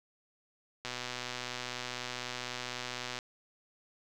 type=click train; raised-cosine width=0.2 ms; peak=-20 dBFS; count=291; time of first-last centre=0.85-3.189 s; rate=124 Hz; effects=none